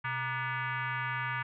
sine tone with frequency modulation, 126.7 Hz, B2, 45 cents sharp, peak -31 dBFS, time 0.04-1.43 s, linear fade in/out 10 ms, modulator 534 Hz, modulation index 3.9, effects none

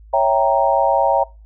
sine chord, C# diminished seventh, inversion none, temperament equal, 554.4 / 659.3 / 784 / 932.3 Hz, C#5 / E5 / G5 / Bb5, 0 / 0 / 0 / 0 cents, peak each -18 dBFS, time 0.13-1.24 s, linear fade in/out 10 ms, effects noise-tail reverb RT60 0.3 s tail -23 dB re dry + added 53 Hz sine -40 dBFS peak until 1.45 s

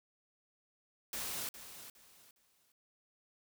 white noise with echo, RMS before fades -40 dBFS, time 1.13-1.49 s, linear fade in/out 2 ms, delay 410 ms, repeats 3, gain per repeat -11 dB, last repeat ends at 2.72 s, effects none

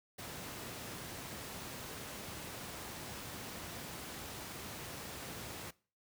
pink noise, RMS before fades -45 dBFS, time 0.18-5.71 s, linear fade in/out 10 ms, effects noise-tail reverb RT60 0.4 s tail -22 dB re dry + high-pass 80 Hz 12 dB/octave

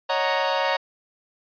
sawtooth chord, D# minor seventh, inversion third, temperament equal, 554.4 / 622.3 / 740 / 932.3 Hz, C#5 / D#5 / F#5 / A#5, 0 / 0 / 0 / 0 cents, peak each -21 / -25 / -25 / -21 dBFS, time 0.09-0.77 s, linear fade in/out 10 ms, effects resampled to 11025 Hz

